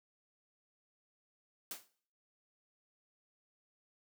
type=noise with exponential decay; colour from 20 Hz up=white; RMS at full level=-39 dBFS; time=1.71-1.88 s; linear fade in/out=1 ms; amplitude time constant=36 ms; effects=noise-tail reverb RT60 0.5 s tail -17 dB re dry + high-pass 200 Hz 12 dB/octave